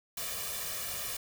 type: noise with comb filter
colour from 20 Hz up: white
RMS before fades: -37 dBFS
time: 0.17-1.17 s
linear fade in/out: 5 ms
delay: 1.7 ms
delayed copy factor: +0.75
effects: none